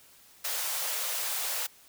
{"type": "high-pass noise", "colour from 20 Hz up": "white", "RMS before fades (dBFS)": -32, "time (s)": [0.44, 1.67], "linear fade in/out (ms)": 10, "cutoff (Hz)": 460, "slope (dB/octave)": 96, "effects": ["white hiss -57 dBFS RMS until 1.88 s"]}